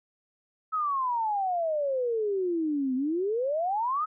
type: exponential two-way sweep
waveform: sine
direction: down then up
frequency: 1301 to 251.5 to 1301 Hz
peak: -25 dBFS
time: 0.72-4.06 s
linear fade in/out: 20 ms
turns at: 2.95 s
effects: none